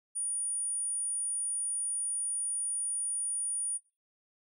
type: tone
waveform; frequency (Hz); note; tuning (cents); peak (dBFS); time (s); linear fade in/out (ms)
sine; 9500; D9; +19; -29; 0.15-3.78; 20
effects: noise-tail reverb RT60 0.3 s tail -19 dB re dry + tanh soft clip ceiling -29 dBFS